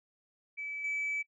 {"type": "tone with level steps", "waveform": "sine", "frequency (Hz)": 2300, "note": "D7", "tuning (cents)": -37, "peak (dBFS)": [-36, -30], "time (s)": [0.57, 1.23], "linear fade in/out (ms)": 20, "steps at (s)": 0.84, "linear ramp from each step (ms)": 5, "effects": ["noise-tail reverb RT60 0.1 s tail -21 dB re dry", "tanh soft clip ceiling -28 dBFS"]}